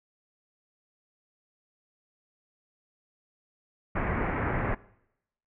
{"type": "low-pass noise", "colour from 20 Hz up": "pink", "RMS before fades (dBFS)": -29, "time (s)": [3.95, 4.75], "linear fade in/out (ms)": 10, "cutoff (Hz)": 2200, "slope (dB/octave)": 48, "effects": ["noise-tail reverb RT60 0.8 s tail -21 dB re dry"]}